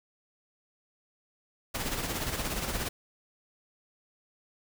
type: noise with tremolo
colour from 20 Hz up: pink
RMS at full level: -31 dBFS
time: 1.74-2.89 s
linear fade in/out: 10 ms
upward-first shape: sine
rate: 17 Hz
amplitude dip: 50%
effects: none